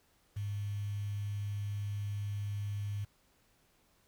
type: tone with quantisation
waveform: sine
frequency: 102.2 Hz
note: G#2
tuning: 27 cents flat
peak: -34 dBFS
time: 0.36-3.05 s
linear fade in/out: 10 ms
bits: 9
effects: pink hiss -70 dBFS RMS until 4.07 s